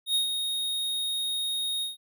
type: tone with ADSR envelope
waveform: square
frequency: 3729 Hz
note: A#7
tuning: in tune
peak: -22 dBFS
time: 0.06-1.97 s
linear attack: 88 ms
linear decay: 120 ms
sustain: -6 dB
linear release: 150 ms
effects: none